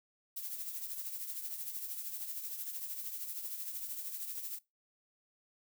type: noise with tremolo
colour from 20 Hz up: violet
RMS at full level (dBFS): -39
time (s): 0.36-4.59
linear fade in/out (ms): 10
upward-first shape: triangle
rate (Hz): 13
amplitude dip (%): 60
effects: noise-tail reverb RT60 0.2 s tail -20 dB re dry